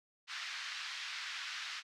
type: band-pass noise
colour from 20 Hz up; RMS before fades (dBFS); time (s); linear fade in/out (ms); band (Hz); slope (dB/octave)
pink; -43; 0.27-1.83; 50; 1400 to 5200; 24
effects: none